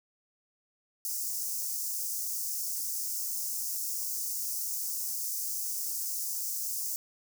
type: high-pass noise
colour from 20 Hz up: white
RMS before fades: -34 dBFS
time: 1.05-6.96 s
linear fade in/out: 0 ms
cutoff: 5200 Hz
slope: 48 dB/octave
effects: none